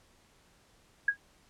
sine tone with exponential decay, 1646 Hz, G#6, 16 cents flat, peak -19 dBFS, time 1.08-1.17 s, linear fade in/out 5 ms, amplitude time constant 18 ms, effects pink hiss -64 dBFS RMS until 1.49 s + low-pass 10000 Hz 12 dB/octave

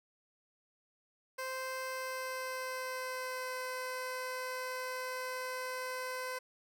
15% pulse tone with pitch glide, 520 to 510.8 Hz, C5 to C5, -11 to -42 cents, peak -31 dBFS, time 1.38-6.39 s, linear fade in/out 10 ms, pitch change -31 cents, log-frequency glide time 1.82-3.57 s, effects none

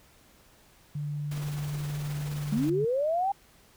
sine tone, 146.83 Hz, D3, in tune, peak -30 dBFS, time 0.95-2.85 s, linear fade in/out 5 ms
pink noise with tremolo, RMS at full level -42 dBFS, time 1.31-2.7 s, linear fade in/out 5 ms, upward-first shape sine, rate 19 Hz, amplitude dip 35%
sine linear sweep, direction up, 196 to 809 Hz, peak -24 dBFS, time 2.52-3.32 s, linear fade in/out 5 ms
effects pink hiss -59 dBFS RMS until 3.76 s

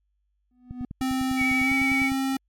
triangle tone with exponential growth, 248.5 Hz, B3, 11 cents sharp, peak -24 dBFS, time 0.51-0.85 s, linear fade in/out 2 ms, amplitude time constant 73 ms
click train, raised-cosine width 5 ms, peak -23 dBFS, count 15, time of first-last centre 0.71-2.118 s, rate 9.94 Hz
square tone with pitch glide, 260.9 to 267.5 Hz, C4 to C4, -5 to +38 cents, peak -24 dBFS, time 1.01-2.37 s, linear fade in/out 5 ms, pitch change +43 cents, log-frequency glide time 1.63-1.7 s
sine tone with vibrato, 2264 Hz, C#7, 36 cents sharp, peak -22 dBFS, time 1.36-2.11 s, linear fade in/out 50 ms, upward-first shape sine, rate 11 Hz, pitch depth 22 cents each way
effects added 50 Hz sine -69 dBFS peak until 2.48 s + MP3 96 kbps

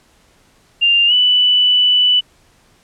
sine tone with pitch glide, 2794 to 2977 Hz, F7 to F#7, 0 to +10 cents, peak -9 dBFS, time 0.81-2.21 s, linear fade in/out 20 ms, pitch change +110 cents, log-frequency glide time 1.07-1.13 s, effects pink hiss -53 dBFS RMS until 2.83 s + low-pass 10000 Hz 12 dB/octave

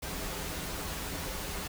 pink noise with comb filter, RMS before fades -37 dBFS, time 0.02-1.68 s, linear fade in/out 10 ms, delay 8.6 ms, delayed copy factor -0.55, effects none

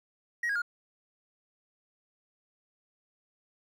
triangle tone with pitch steps, 1894 / 1639.3 / 1418.9 Hz, A#6 / G#6 / F6, +27 / -23 / +27 cents, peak -25 dBFS, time 0.43-0.619 s, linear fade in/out 5 ms, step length 63 ms, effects tanh soft clip ceiling -22 dBFS

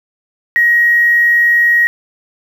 sine tone with quantisation, 1890 Hz, A#6, 23 cents sharp, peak -7 dBFS, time 0.56-1.87 s, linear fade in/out 0 ms, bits 6, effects none

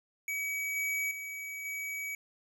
square tone with level steps, 2273 Hz, C#7, 43 cents sharp, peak -33 / -31 / -39 / -36 dBFS, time 0.28-2.15 s, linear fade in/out 2 ms, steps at 0.76 / 1.11 / 1.65 s, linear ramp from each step 2 ms, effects none

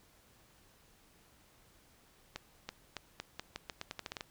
accelerating click train, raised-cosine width 0.2 ms, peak -22 dBFS, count 14, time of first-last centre 2.36-4.209 s, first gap 330 ms, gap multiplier 0.84, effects pink hiss -65 dBFS RMS until 4.3 s

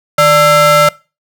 square ring-modulated tone, 371.9 Hz, F#4, 9 cents sharp, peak -3 dBFS, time 0.18-0.89 s, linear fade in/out 5 ms, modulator 961 Hz, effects noise-tail reverb RT60 0.3 s tail -22 dB re dry

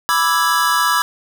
square chord, E dominant seventh, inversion second, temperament equal, 987.8 / 1174.7 / 1318.5 / 1661.2 Hz, B5 / D6 / E6 / G#6, 0 / 0 / 0 / 0 cents, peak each -20 dBFS, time 0.09-1.02 s, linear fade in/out 0 ms, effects none

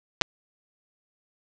clicks, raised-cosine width 0.2 ms, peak -3 dBFS, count 2, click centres 0.213 / 0.219 s, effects low-pass 7000 Hz 12 dB/octave

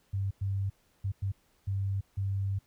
sine tone bursts at uneven times, 98 Hz, G2, in tune, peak -28 dBFS, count 6, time 0.13-0.31 / 0.41-0.7 / 1.04-1.12 / 1.22-1.32 / 1.67-2.01 / 2.17-2.59 s, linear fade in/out 10 ms, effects pink hiss -69 dBFS RMS until 2.66 s

